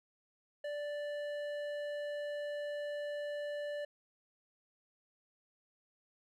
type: tone with hard clipping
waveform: sine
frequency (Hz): 586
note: D5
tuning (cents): -4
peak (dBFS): -39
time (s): 0.64-3.85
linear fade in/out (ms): 5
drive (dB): 10
effects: none